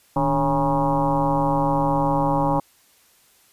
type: tone with frequency modulation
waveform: sine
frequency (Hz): 554.4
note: C#5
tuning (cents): 0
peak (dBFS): -17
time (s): 0.16-2.6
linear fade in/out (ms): 5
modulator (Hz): 133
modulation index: 3.6
effects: white hiss -57 dBFS RMS until 3.52 s + resampled to 32000 Hz